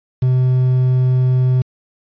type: tone with quantisation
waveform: triangle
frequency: 127.8 Hz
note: C3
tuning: 40 cents flat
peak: -9 dBFS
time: 0.22-1.62 s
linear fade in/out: 5 ms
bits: 6
effects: resampled to 11025 Hz